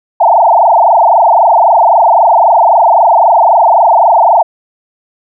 sine tone with frequency modulation, 795 Hz, G5, 24 cents sharp, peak -3 dBFS, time 0.2-4.43 s, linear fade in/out 10 ms, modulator 23.8 Hz, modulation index 5.8, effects none

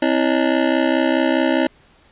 25% pulse ring-modulated tone, 293.7 Hz, D4, in tune, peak -8 dBFS, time 0.02-1.67 s, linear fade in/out 5 ms, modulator 32.4 Hz, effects pink hiss -53 dBFS RMS until 2.11 s + resampled to 8000 Hz

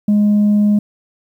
sine tone, 207.7 Hz, G#3, in tune, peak -7 dBFS, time 0.08-0.79 s, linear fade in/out 5 ms, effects tanh soft clip ceiling -8 dBFS + 8-bit

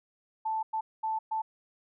sine tone bursts at uneven times, 880 Hz, A5, in tune, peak -28 dBFS, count 4, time 0.45-0.63 / 0.73-0.81 / 1.03-1.19 / 1.31-1.42 s, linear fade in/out 10 ms, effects none

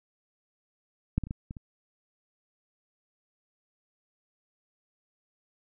clicks, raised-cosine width 5 ms, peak -12 / -20 / -30 / -20 / -25 / -29 dBFS, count 6, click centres 1.18 / 1.237 / 1.27 / 1.309 / 1.509 / 1.568 s, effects none

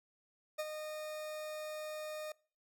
40% pulse tone with ADSR envelope, 614 Hz, D#5, 23 cents flat, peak -33 dBFS, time 0.58-2.32 s, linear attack 16 ms, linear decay 41 ms, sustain -7 dB, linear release 3 ms, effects noise-tail reverb RT60 0.4 s tail -23 dB re dry

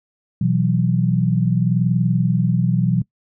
sine chord, B suspended fourth, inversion none, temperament just, 123.47 / 164.63 / 185.21 Hz, B2 / E3 / F#3, 0 / -2 / +2 cents, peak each -19 dBFS, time 0.41-3.02 s, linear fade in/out 5 ms, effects noise-tail reverb RT60 0.1 s tail -21 dB re dry

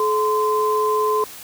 sine tone pair together, 428.8 / 1032.3 Hz, A4 / C6, -45 / -24 cents, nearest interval octave + minor third, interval 1521 cents, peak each -19 dBFS, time 0-1.24 s, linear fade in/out 2 ms, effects white hiss -38 dBFS RMS until 1.43 s

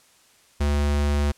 square tone, 72.5 Hz, D2, 22 cents flat, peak -20 dBFS, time 0.6-1.32 s, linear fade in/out 10 ms, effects white hiss -57 dBFS RMS until 1.37 s + low-pass 10000 Hz 12 dB/octave

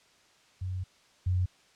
sine tone pair in turn, 92.5 / 91.07 Hz, F#2 / F#2, 0 / -27 cents, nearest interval unison, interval 27 cents, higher first, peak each -31 / -24 dBFS, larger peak second, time 0.61-0.84 / 1.26-1.46 s, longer first, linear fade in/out 10 ms, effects white hiss -62 dBFS RMS until 1.75 s + low-pass 6000 Hz 12 dB/octave

